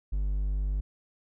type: tone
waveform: triangle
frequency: 49.7 Hz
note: G1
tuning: 25 cents sharp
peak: -24 dBFS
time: 0.12-0.81 s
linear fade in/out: 10 ms
effects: none